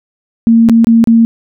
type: tone with dropouts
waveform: sine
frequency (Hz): 228.9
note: A#3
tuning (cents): -31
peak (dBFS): -3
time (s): 0.47-1.25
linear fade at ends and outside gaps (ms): 0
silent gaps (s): 0.688-0.696 / 0.845-0.87 / 1.041-1.073
effects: none